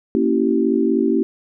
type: chord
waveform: sine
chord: A# diminished seventh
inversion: none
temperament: equal with one note detuned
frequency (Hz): 233.1 / 277.2 / 329.6 / 385.5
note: A#3 / C#4 / E4 / G4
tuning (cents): 0 / 0 / 0 / -29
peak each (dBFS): -20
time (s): 0.15-1.23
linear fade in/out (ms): 0
effects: none